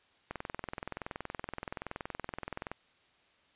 click train, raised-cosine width 0.5 ms, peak -22 dBFS, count 52, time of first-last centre 0.31-2.716 s, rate 21.2 Hz, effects white hiss -67 dBFS RMS until 3.55 s + resampled to 8000 Hz

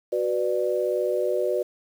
sine chord, B minor, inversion second, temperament just, 370.4 / 493.9 / 592.7 Hz, F#4 / B4 / D5, +2 / 0 / +16 cents, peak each -26 dBFS, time 0.12-1.63 s, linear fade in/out 10 ms, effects 8-bit

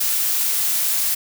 blue noise, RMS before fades -20 dBFS, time 0-1.15 s, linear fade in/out 10 ms, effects none

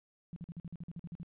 sine tone bursts, 170 Hz, F3, 46 cents flat, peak -40 dBFS, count 12, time 0.33-1.231 s, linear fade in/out 0 ms, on 32 ms, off 47 ms, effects resampled to 8000 Hz + 13-bit

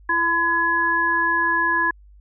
harmonic tone, 337.1 Hz, E4, 39 cents sharp, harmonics 1 / 3 / 5, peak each -30 / -21 / -19 dBFS, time 0.09-1.91 s, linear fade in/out 5 ms, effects added 50 Hz sine -45 dBFS peak until 2.2 s

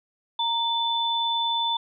sine tone pair together, 930 / 3511 Hz, A#5 / A7, -4 / -4 cents, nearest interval octave + major seventh, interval 2300 cents, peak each -25 dBFS, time 0.39-1.77 s, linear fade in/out 5 ms, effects none

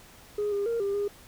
sine tone with pitch steps, 415.3 / 403.4 / 464.8 / 398.9 / 407.4 Hz, G#4 / G4 / A#4 / G4 / G#4, 0 / +50 / -5 / +30 / -33 cents, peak -24 dBFS, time 0.38-1.08 s, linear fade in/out 5 ms, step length 140 ms, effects tanh soft clip ceiling -23 dBFS + pink hiss -52 dBFS RMS until 1.27 s

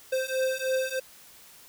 square beating tone pair, 520 / 523.2 Hz, C5 / C5, -11 / 0 cents, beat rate 3.2 Hz, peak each -30 / -29 dBFS, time 0.12-1 s, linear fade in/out 10 ms, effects white hiss -52 dBFS RMS until 1.68 s

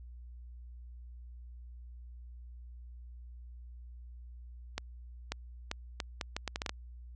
accelerating click train, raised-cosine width 0.2 ms, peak -17 dBFS, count 11, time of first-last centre 4.78-6.694 s, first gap 540 ms, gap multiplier 0.73, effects added 60 Hz sine -46 dBFS peak until 7.15 s + resampled to 24000 Hz

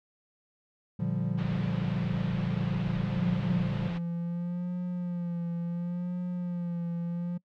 triangle chord, G minor seventh, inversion first, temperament equal, 116.54 / 146.83 / 174.61 / 196 Hz, Bb2 / D3 / F3 / G3, 0 / 0 / 0 / 0 cents, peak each -32 / -31 / -29 / -33 dBFS, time 0.99-3.89 s, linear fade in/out 10 ms
pink low-pass noise, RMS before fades -42 dBFS, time 1.37-3.99 s, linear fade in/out 20 ms, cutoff 3500 Hz, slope 24 dB/octave
triangle tone with vibrato, 174.61 Hz, F3, in tune, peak -28 dBFS, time 3.06-7.38 s, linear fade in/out 10 ms, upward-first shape sine, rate 0.71 Hz, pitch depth 41 cents each way
effects noise-tail reverb RT60 0.1 s tail -24 dB re dry

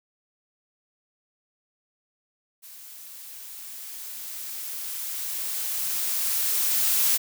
blue noise with level ramp, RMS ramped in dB -45 to -21 dBFS, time 2.62-7.18 s, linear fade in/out 20 ms, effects none

